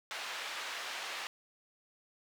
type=band-pass noise; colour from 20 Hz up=white; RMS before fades=-41 dBFS; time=0.11-1.27 s; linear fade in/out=0 ms; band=690 to 3200 Hz; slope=12 dB/octave; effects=none